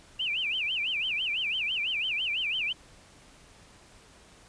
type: tone with vibrato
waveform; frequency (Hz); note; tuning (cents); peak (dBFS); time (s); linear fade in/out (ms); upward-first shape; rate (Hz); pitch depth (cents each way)
sine; 2700; E7; +41; -27; 0.19-2.73; 10; sine; 6; 260
effects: pink hiss -55 dBFS RMS until 4.48 s + resampled to 22050 Hz